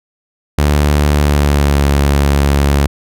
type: tone with pitch glide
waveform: sawtooth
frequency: 73.42 to 70.71 Hz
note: D2 to C#2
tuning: 0 to +35 cents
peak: -5 dBFS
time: 0.58-2.87 s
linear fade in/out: 5 ms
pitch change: -65 cents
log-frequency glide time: 1.17-1.85 s
effects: none